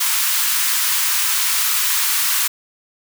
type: high-pass noise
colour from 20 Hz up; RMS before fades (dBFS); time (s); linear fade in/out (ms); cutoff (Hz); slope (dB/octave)
white; -18; 0-2.48; 10; 940; 48
effects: none